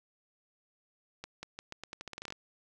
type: accelerating click train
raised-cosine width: 0.2 ms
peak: -24 dBFS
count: 15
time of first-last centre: 1.24-2.324 s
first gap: 190 ms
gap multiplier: 0.84
effects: none